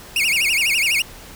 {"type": "tone with vibrato", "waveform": "40% pulse", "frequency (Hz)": 2477, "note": "D#7", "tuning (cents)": -8, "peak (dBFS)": -15, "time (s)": [0.16, 1.02], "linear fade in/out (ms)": 2, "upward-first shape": "sine", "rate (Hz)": 12, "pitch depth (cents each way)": 250, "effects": ["pink hiss -40 dBFS RMS until 1.35 s"]}